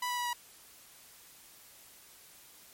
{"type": "tone with pitch steps", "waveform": "sawtooth", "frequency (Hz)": [987.8, 980.4, 973.1, 965.8], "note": ["B5", "B5", "B5", "B5"], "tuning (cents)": [0, -13, -26, -39], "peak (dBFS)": -28, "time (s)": [0.02, 0.332], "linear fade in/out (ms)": 5, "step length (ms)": 78, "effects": ["white hiss -56 dBFS RMS until 2.73 s", "MP3 64 kbps"]}